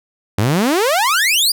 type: exponential sweep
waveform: sawtooth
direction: up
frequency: 93.8 to 5000 Hz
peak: -9 dBFS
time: 0.38-1.52 s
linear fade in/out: 5 ms
effects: none